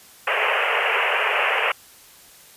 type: band-pass noise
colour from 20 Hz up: white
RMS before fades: -21 dBFS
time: 0.27-1.72 s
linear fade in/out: 5 ms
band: 410 to 2900 Hz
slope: 96 dB/octave
effects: white hiss -48 dBFS RMS until 2.56 s + resampled to 32000 Hz